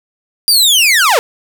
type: linear sweep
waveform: sawtooth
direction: down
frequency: 4852 to 415.3 Hz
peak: -4 dBFS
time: 0.48-1.19 s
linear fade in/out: 0 ms
effects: 7-bit